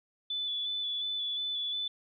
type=tone with vibrato; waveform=sine; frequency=3470 Hz; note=A7; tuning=25 cents flat; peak=-31 dBFS; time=0.3-1.88 s; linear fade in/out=5 ms; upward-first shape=square; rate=2.8 Hz; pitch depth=15 cents each way; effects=none